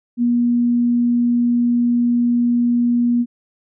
sine tone, 240 Hz, B3, 49 cents flat, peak -13 dBFS, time 0.17-3.26 s, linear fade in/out 50 ms, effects none

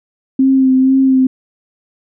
sine tone with vibrato, 263.6 Hz, C4, 13 cents sharp, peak -7 dBFS, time 0.39-1.27 s, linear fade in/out 5 ms, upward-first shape sine, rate 2.1 Hz, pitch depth 24 cents each way, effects none

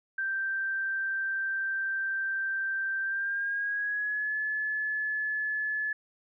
sine tone with pitch glide, 1568 to 1719.8 Hz, G6 to A6, 0 to -40 cents, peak -28 dBFS, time 0.18-5.93 s, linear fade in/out 5 ms, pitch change +160 cents, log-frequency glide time 3.02-4.36 s, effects none

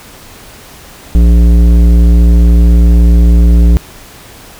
triangle tone with tanh clipping, 58.1 Hz, A#1, 5 cents flat, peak -4 dBFS, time 1.15-3.77 s, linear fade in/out 0 ms, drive 17 dB, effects pink hiss -34 dBFS RMS until 4.59 s

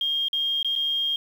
sine tone with dropouts, 3224 Hz, G7, 48 cents sharp, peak -22 dBFS, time 0.01-1.16 s, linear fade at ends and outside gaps 2 ms, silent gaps 0.284-0.33 / 0.629-0.646 / 0.754-0.76 s, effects 8-bit

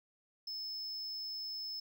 triangle tone, 5230 Hz, E8, 15 cents flat, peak -38 dBFS, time 0.47-1.8 s, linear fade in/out 5 ms, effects none

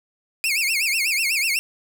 sawtooth tone with vibrato, 2418 Hz, D7, 50 cents sharp, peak -16 dBFS, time 0.44-1.59 s, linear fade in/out 0 ms, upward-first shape sine, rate 8.1 Hz, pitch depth 220 cents each way, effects none

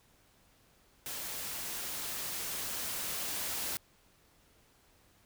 white noise with level ramp, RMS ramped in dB -40 to -36 dBFS, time 1.06-3.77 s, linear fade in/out 0 ms, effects pink hiss -66 dBFS RMS until 5.25 s

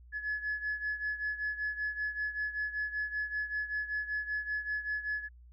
sine beating tone pair, 1703 / 1708.2 Hz, G#6 / G#6, +43 / +48 cents, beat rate 5.2 Hz, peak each -33 / -37 dBFS, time 0.12-5.29 s, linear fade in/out 50 ms, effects tanh soft clip ceiling -27 dBFS + added 60 Hz sine -52 dBFS peak until 5.52 s

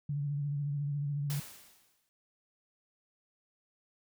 sine tone with vibrato, 143.9 Hz, D3, 35 cents flat, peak -31 dBFS, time 0.09-1.4 s, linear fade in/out 5 ms, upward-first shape sine, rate 14 Hz, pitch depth 41 cents each way
white noise with exponential decay, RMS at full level -40 dBFS, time 1.3-2.09 s, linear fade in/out 0 ms, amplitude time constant 170 ms
effects none

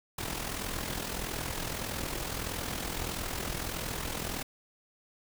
pink noise with amplitude modulation, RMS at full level -33 dBFS, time 0.18-4.43 s, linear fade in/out 5 ms, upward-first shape sine, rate 41.6 Hz, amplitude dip 60%, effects none

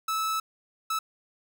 45% pulse tone bursts at uneven times, 1306 Hz, E6, 17 cents flat, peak -26 dBFS, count 2, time 0.08-0.4 / 0.9-0.99 s, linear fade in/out 5 ms, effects none

